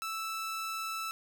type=tone; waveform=sawtooth; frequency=1318.5 Hz; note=E6; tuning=in tune; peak=-31 dBFS; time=0.02-1.11 s; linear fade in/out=0 ms; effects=none